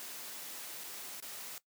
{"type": "noise with dropouts", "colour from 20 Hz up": "white", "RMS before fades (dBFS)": -45, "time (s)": [0, 1.58], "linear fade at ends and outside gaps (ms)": 0, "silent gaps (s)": [[0.837, 0.841], [1.201, 1.225]], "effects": ["noise-tail reverb RT60 0.1 s tail -18 dB re dry", "high-pass 200 Hz 12 dB/octave"]}